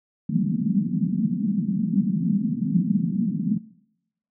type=band-pass noise; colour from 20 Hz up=pink; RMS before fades=-23 dBFS; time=0.29-3.58 s; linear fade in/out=5 ms; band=170 to 230 Hz; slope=48 dB/octave; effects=noise-tail reverb RT60 0.8 s tail -21 dB re dry